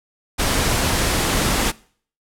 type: noise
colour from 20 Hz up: pink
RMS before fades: -19 dBFS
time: 0.38-1.72 s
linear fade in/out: 20 ms
effects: noise-tail reverb RT60 0.5 s tail -22 dB re dry + low-pass 12000 Hz 12 dB/octave